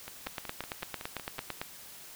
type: two click trains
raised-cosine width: 0.3 ms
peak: -18 / -24 dBFS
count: 13 / 8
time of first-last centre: 0.27-1.615 / 0.08-1.384 s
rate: 8.92 / 5.37 Hz
effects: white hiss -49 dBFS RMS until 2.15 s